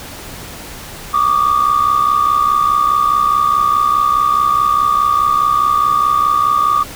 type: tone pair together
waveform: sine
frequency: 1148.2 / 1213 Hz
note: D6 / D#6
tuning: -39 / -44 cents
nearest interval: minor second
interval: 95 cents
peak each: -12 dBFS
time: 1.13-6.84 s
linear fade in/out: 20 ms
effects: tanh soft clip ceiling -5 dBFS + pink hiss -31 dBFS RMS until 6.95 s